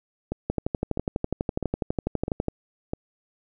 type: two click trains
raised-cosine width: 2 ms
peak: -11 / -14 dBFS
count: 25 / 5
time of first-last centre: 0.5-2.483 / 0.32-2.934 s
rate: 12.1 / 1.53 Hz
effects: none